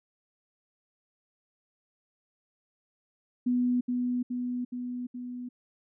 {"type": "tone with echo", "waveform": "sine", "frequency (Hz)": 246.9, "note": "B3", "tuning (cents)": 0, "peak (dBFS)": -23, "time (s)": [3.46, 3.81], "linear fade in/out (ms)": 10, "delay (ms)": 420, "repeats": 4, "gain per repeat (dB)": -3, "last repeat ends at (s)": 5.49, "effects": []}